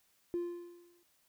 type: tone with exponential decay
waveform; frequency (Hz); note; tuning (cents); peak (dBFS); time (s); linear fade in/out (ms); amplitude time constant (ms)
triangle; 347.8; F4; -7; -27; 0.34-1.03; 0; 150
effects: tanh soft clip ceiling -29 dBFS + white hiss -72 dBFS RMS until 1.28 s